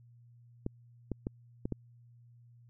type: clicks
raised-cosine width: 3 ms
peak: -21 dBFS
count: 5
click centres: 0.664 / 1.117 / 1.269 / 1.655 / 1.723 s
effects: added 119 Hz sine -56 dBFS peak until 2.69 s